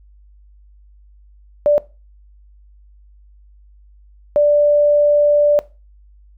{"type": "tone bursts at uneven times", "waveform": "sine", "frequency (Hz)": 587.3, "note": "D5", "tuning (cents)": 0, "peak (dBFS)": -9, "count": 2, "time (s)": [[1.66, 1.78], [4.36, 5.59]], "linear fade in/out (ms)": 0, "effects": ["noise-tail reverb RT60 0.3 s tail -20 dB re dry", "added 50 Hz sine -44 dBFS peak until 6.37 s"]}